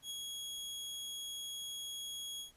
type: tone with ADSR envelope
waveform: sawtooth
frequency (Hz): 3322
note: G#7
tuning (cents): 0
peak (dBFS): -36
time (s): 0.02-2.52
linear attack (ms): 83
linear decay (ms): 20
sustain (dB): -2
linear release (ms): 120
effects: pink hiss -68 dBFS RMS until 2.56 s + resampled to 32000 Hz